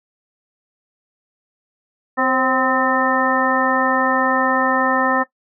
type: harmonic tone with a mistuned harmonic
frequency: 258.3 Hz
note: C4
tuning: 22 cents flat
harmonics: 1 / 2 / 3 / 4 / 5 / 7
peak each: -22 / -22 / -22 / -22 / -22 / -22 dBFS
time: 2.17-5.24 s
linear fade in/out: 20 ms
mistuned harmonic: 2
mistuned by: +47 cents
effects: noise-tail reverb RT60 0.1 s tail -17 dB re dry